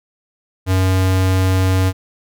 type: tone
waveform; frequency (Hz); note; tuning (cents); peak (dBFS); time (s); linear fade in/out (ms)
square; 93.8; F#2; +24; -13; 0.66-1.93; 50
effects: none